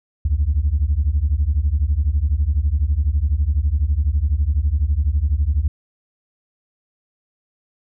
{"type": "beating tone pair", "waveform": "sine", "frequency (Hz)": [67.1, 79.1], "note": ["C2", "D#2"], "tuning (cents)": [44, 29], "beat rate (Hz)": 12, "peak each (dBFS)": -17, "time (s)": [0.25, 5.68], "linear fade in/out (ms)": 5, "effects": ["tanh soft clip ceiling -10 dBFS"]}